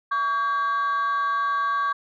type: tone pair together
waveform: sine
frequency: 1132.3 / 1600 Hz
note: C#6 / G6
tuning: +36 / +35 cents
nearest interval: tritone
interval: 599 cents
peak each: -20 / -26 dBFS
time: 0.11-1.93 s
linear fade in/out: 10 ms
effects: tanh soft clip ceiling -18 dBFS